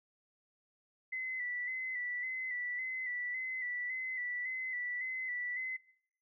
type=tone with vibrato; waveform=sine; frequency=2003 Hz; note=B6; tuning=24 cents sharp; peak=-35 dBFS; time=1.12-5.77 s; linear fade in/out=10 ms; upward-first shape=square; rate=1.8 Hz; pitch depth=34 cents each way; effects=noise-tail reverb RT60 0.7 s tail -21 dB re dry